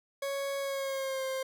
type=tone with pitch glide; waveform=40% pulse; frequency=554.4 to 527.8 Hz; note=C#5 to C5; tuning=0 to +15 cents; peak=-31 dBFS; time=0.22-1.43 s; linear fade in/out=5 ms; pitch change=-85 cents; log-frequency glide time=0.59-1.24 s; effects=none